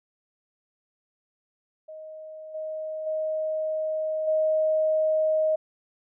sine tone with level steps, 626 Hz, D#5, 10 cents sharp, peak -38 / -30 / -25 / -20 dBFS, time 1.88-5.56 s, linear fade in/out 10 ms, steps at 2.54 / 3.06 / 4.27 s, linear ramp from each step 10 ms, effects none

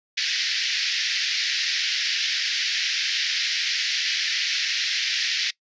white band-pass noise, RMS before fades -25 dBFS, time 0.17-5.51 s, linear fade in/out 10 ms, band 1700 to 5500 Hz, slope 48 dB/octave, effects noise-tail reverb RT60 0.1 s tail -22 dB re dry + resampled to 16000 Hz

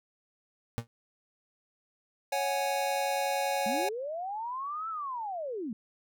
35% pulse tone with exponential decay, 116.54 Hz, A#2, in tune, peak -24 dBFS, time 0.78-0.87 s, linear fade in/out 0 ms, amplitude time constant 18 ms
square chord, C# suspended fourth, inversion none, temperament equal, 554.4 / 740 / 830.6 Hz, C#5 / F#5 / G#5, 0 / 0 / 0 cents, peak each -33 / -34 / -33 dBFS, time 2.32-3.89 s, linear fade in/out 5 ms
sine linear two-way sweep, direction up then down, 200 to 1340 to 200 Hz, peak -33 dBFS, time 3.66-5.73 s, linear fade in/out 2 ms, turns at 4.89 s
effects none

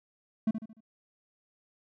triangle tone with echo, 220.4 Hz, A3, 3 cents sharp, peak -21 dBFS, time 0.47-0.51 s, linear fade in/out 5 ms, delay 74 ms, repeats 4, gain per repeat -8 dB, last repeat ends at 0.806 s, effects none

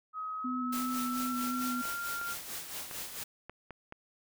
sine tone with pitch glide, 1268 to 1390.8 Hz, D#6 to F6, +32 to -8 cents, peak -35 dBFS, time 0.13-2.36 s, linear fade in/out 50 ms, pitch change +160 cents, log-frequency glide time 0.35-1.94 s
sine tone with vibrato, 250 Hz, B3, 21 cents sharp, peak -33 dBFS, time 0.44-1.82 s, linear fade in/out 10 ms, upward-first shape square, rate 2.8 Hz, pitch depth 13 cents each way
white noise with tremolo, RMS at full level -39 dBFS, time 0.72-3.24 s, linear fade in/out 10 ms, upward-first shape sine, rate 4.5 Hz, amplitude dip 55%
clicks, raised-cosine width 0.5 ms, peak -29 dBFS, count 6, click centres 1.854 / 2.214 / 2.912 / 3.496 / 3.707 / 3.924 s
effects none

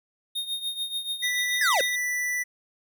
square tone with tremolo, 3697 Hz, A#7, 15 cents flat, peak -26 dBFS, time 0.35-1.96 s, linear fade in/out 10 ms, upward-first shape triangle, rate 6.9 Hz, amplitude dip 80%
square tone, 1975.5 Hz, B6, in tune, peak -26 dBFS, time 1.22-2.44 s, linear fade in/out 20 ms
square linear sweep, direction down, 1817 to 480 Hz, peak -22 dBFS, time 1.61-1.81 s, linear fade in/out 2 ms
effects none

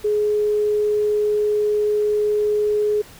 sine tone, 420 Hz, G#4, 19 cents sharp, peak -16 dBFS, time 0.04-3.02 s, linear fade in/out 10 ms, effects pink hiss -44 dBFS RMS until 3.19 s

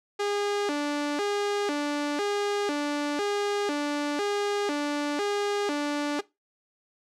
sawtooth tone with vibrato, 345.3 Hz, F4, 20 cents flat, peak -22 dBFS, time 0.19-6.21 s, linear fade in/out 10 ms, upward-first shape square, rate 1 Hz, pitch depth 290 cents each way, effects noise-tail reverb RT60 0.2 s tail -19 dB re dry + low-pass 7000 Hz 12 dB/octave

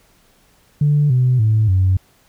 sine tone with pitch steps, 147 / 126.5 / 108.86 / 93.68 Hz, D3 / B2 / A2 / F#2, +2 / +42 / -18 / +22 cents, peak -10 dBFS, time 0.81-1.97 s, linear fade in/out 5 ms, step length 290 ms, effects tanh soft clip ceiling -7 dBFS + pink hiss -55 dBFS RMS until 2.28 s

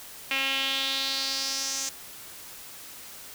sawtooth tone with band-pass filter sweep, 270.2 Hz, C#4, 44 cents flat, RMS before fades -29 dBFS, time 0.31-1.89 s, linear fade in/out 2 ms, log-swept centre 2600 to 6600 Hz, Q 3.7, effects white hiss -44 dBFS RMS until 3.34 s

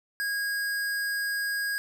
square tone, 1640 Hz, G#6, 22 cents flat, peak -28 dBFS, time 0.2-1.78 s, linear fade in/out 0 ms, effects none

